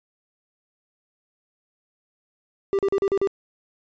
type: tone bursts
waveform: triangle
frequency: 394.1 Hz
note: G4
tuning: 9 cents sharp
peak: -16 dBFS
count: 6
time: 2.73-3.273 s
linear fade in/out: 0 ms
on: 58 ms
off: 39 ms
effects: resampled to 16000 Hz